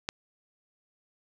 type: click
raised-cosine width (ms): 0.2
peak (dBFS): -13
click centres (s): 0.089
effects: none